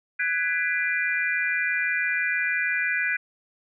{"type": "chord", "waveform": "sine", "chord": "G# half-diminished seventh", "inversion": "third", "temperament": "just", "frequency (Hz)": [1495.1, 1661.2, 1993.5, 2392], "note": ["F#6", "G#6", "B6", "D7"], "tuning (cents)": [18, 0, 16, 31], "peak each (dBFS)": -28, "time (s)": [0.19, 3.17], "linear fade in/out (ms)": 10, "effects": []}